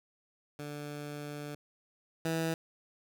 15% pulse tone pair in turn, 146.83 / 162.97 Hz, D3 / E3, 0 / -19 cents, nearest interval major second, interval 181 cents, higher second, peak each -33 / -24 dBFS, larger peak second, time 0.59-1.55 / 2.25-2.54 s, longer first, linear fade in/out 2 ms, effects none

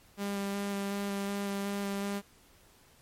sawtooth tone with vibrato, 199.8 Hz, G3, 33 cents sharp, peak -28 dBFS, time 0.17-2.22 s, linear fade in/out 50 ms, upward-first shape square, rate 2.7 Hz, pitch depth 9 cents each way, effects pink hiss -61 dBFS RMS until 3.01 s + MP3 64 kbps

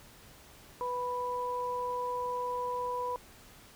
sine tone pair together, 493.9 / 987.8 Hz, B4 / B5, 0 / 0 cents, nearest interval octave, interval 1200 cents, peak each -36 / -33 dBFS, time 0.81-3.16 s, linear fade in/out 0 ms, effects pink hiss -55 dBFS RMS until 3.75 s

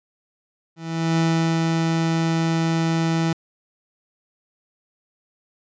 30% pulse tone with ADSR envelope, 164 Hz, E3, 9 cents flat, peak -14 dBFS, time 0.76-3.33 s, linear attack 420 ms, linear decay 390 ms, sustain -2 dB, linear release 4 ms, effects resampled to 16000 Hz

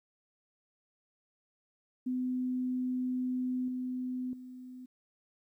sine tone with level steps, 253.2 Hz, B3, 43 cents sharp, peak -30 / -33 / -44 dBFS, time 2.06-4.86 s, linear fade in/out 10 ms, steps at 3.68 / 4.33 s, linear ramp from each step 2 ms, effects 12-bit

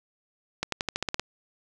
accelerating click train, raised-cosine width 0.2 ms, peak -10 dBFS, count 9, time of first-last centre 0.63-1.196 s, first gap 93 ms, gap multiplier 0.92, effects none

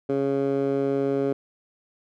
15% pulse tone with band-pass filter, 138 Hz, C#3, 7 cents flat, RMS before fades -24 dBFS, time 0.09-1.33 s, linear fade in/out 5 ms, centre 400 Hz, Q 1.7, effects none

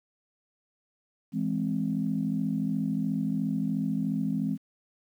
sine chord, E augmented, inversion none, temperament equal, 164.81 / 207.7 / 261.6 Hz, E3 / G#3 / B#3, 0 / 0 / 0 cents, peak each -31 / -29 / -30 dBFS, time 1.32-4.58 s, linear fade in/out 50 ms, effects tanh soft clip ceiling -16 dBFS + 10-bit

